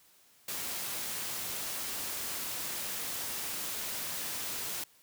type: noise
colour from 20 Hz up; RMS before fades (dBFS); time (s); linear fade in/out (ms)
white; -37; 0.48-4.84; 5
effects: white hiss -63 dBFS RMS until 5.02 s + high-pass 60 Hz 12 dB/octave